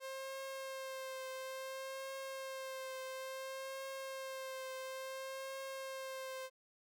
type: tone with vibrato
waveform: sawtooth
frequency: 530 Hz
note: C5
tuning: 22 cents sharp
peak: -39 dBFS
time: 0-6.5 s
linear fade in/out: 50 ms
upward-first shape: triangle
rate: 0.58 Hz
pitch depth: 25 cents each way
effects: none